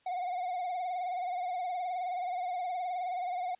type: tone with vibrato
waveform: triangle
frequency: 724 Hz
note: F#5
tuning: 38 cents flat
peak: -30 dBFS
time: 0.06-3.55 s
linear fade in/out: 5 ms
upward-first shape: triangle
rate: 19 Hz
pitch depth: 76 cents each way
effects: white hiss -69 dBFS RMS until 3.59 s + resampled to 8000 Hz